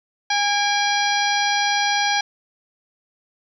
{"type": "harmonic tone with a mistuned harmonic", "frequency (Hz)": 817, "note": "G#5", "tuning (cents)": -29, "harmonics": [1, 2, 3, 4, 5, 6, 7], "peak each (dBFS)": [-21, -24, -26, -27, -28, -29, -29], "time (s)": [0.3, 2.21], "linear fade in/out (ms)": 5, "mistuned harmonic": 3, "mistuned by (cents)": -74, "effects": ["9-bit"]}